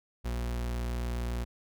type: tone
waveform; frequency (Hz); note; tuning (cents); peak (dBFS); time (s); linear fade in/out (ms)
40% pulse; 59.5; A#1; +36; -30; 0.24-1.45; 20
effects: none